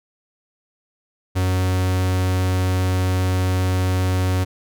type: tone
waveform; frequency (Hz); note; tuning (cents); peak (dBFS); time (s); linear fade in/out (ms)
45% pulse; 92.5; F#2; 0; -17; 1.35-4.45; 20
effects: none